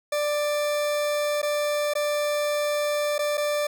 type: tone with dropouts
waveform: 40% pulse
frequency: 590 Hz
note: D5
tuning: 8 cents sharp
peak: -22 dBFS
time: 0.12-3.67 s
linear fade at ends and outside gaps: 5 ms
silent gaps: 1.418-1.428 / 1.937-1.952 / 3.182-3.19 / 3.373-3.377 s
effects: none